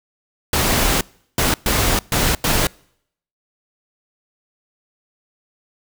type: noise bursts at uneven times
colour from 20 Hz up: pink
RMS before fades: -17 dBFS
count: 5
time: 0.53-1.01 / 1.38-1.54 / 1.66-1.99 / 2.12-2.35 / 2.44-2.67 s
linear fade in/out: 2 ms
effects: noise-tail reverb RT60 0.7 s tail -26 dB re dry